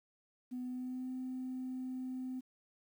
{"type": "tone with pitch glide", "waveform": "sine", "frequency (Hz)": [250, 256.6], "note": ["B3", "C4"], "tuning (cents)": [21, -34], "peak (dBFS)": -37, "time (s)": [0.51, 2.41], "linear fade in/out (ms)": 20, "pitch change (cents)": 45, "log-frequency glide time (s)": [0.62, 1.1], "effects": ["tanh soft clip ceiling -34 dBFS", "11-bit"]}